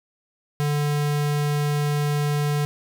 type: tone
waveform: square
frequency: 146.83 Hz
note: D3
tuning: in tune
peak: -21 dBFS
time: 0.6-2.65 s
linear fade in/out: 0 ms
effects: none